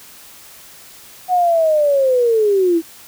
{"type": "linear sweep", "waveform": "sine", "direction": "down", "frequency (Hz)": [740, 321.1], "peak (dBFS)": -11, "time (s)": [1.28, 2.82], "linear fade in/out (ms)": 50, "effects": ["white hiss -41 dBFS RMS until 3.07 s"]}